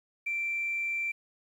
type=tone; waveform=sine; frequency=2349 Hz; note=D7; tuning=in tune; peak=-28 dBFS; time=0.26-1.12 s; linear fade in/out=10 ms; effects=tanh soft clip ceiling -24 dBFS + 10-bit